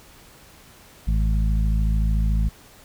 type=harmonic tone; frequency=53.7 Hz; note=A1; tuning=41 cents flat; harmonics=1 / 2 / 3 / 4; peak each=-18 / -29 / -28 / -33 dBFS; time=1.07-2.49 s; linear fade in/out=10 ms; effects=pink hiss -49 dBFS RMS until 2.84 s